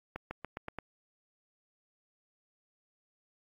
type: accelerating click train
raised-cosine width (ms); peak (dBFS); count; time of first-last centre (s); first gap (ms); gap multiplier
0.5; -23; 6; 0.16-0.787; 150; 0.91
effects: AAC 64 kbps